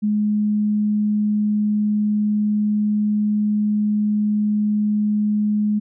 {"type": "tone", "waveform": "sine", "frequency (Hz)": 209.9, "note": "G#3", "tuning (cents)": 19, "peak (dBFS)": -16, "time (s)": [0.02, 5.8], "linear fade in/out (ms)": 20, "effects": []}